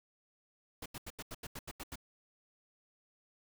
pink noise bursts, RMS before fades -44 dBFS, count 10, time 0.82-1.957 s, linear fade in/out 5 ms, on 39 ms, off 83 ms, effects none

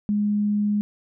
sine tone, 207.4 Hz, G#3, 2 cents flat, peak -19 dBFS, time 0.09-0.81 s, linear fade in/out 0 ms, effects none

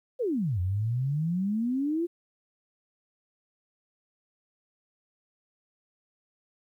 sine exponential two-way sweep, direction down then up, 542 to 87.31 to 352.6 Hz, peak -25 dBFS, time 0.19-2.07 s, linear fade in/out 20 ms, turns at 0.6 s, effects 11-bit

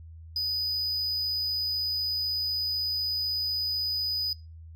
triangle tone, 4978 Hz, D#8, in tune, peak -25 dBFS, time 0.36-4.33 s, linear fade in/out 2 ms, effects noise-tail reverb RT60 0.3 s tail -24 dB re dry + added 81 Hz sine -43 dBFS peak until 4.75 s

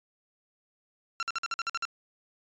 sawtooth tone bursts, 1363 Hz, F6, 43 cents flat, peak -25 dBFS, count 9, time 1.2-1.852 s, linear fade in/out 0 ms, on 28 ms, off 50 ms, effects resampled to 16000 Hz

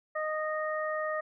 harmonic tone, 619 Hz, D#5, 9 cents flat, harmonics 1 / 2 / 3, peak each -32 / -35 / -37 dBFS, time 0.15-1.21 s, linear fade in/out 10 ms, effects none

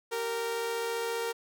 sawtooth tone pair together, 388.7 / 463.3 Hz, G4 / A#4, -15 / -11 cents, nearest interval minor third, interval 304 cents, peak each -36 / -27 dBFS, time 0.11-1.33 s, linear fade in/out 20 ms, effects none

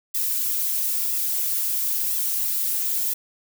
violet noise with flanger, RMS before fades -24 dBFS, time 0.14-3.14 s, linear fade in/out 10 ms, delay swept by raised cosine 1.3 to 6.9 ms, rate 1 Hz, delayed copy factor -0.9, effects none

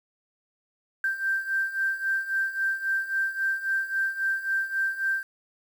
sine beating tone pair, 1568 / 1571.7 Hz, G6 / G6, 0 / +4 cents, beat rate 3.7 Hz, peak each -30 / -26 dBFS, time 1.04-5.23 s, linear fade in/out 2 ms, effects 8-bit

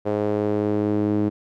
sawtooth tone with band-pass filter sweep, 104.5 Hz, G#2, 11 cents sharp, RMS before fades -22 dBFS, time 0.05-1.3 s, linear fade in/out 20 ms, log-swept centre 490 to 300 Hz, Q 2.3, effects none

